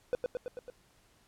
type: tone with echo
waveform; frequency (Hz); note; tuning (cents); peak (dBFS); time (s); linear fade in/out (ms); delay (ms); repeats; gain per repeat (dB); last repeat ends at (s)
triangle; 497.7; B4; +13; -24; 0.13-0.15; 0; 110; 5; -3; 0.7
effects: pink hiss -66 dBFS RMS until 1.27 s + low-pass 12000 Hz 12 dB/octave